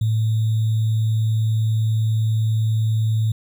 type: tone with sample-and-hold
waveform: sine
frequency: 110 Hz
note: A2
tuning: in tune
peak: -16 dBFS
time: 0.01-3.32 s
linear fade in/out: 5 ms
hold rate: 3675 Hz
effects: none